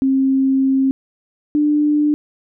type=tone pair in turn; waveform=sine; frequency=267.4 / 297.4 Hz; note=C4 / D4; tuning=+38 / +22 cents; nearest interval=major second; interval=184 cents; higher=second; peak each=-12 dBFS; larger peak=neither; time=0.02-0.91 / 1.55-2.14 s; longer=first; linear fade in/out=0 ms; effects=none